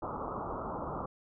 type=low-pass noise; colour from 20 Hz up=white; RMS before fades=-38 dBFS; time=0.02-1.06 s; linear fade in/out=5 ms; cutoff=1300 Hz; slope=96 dB/octave; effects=none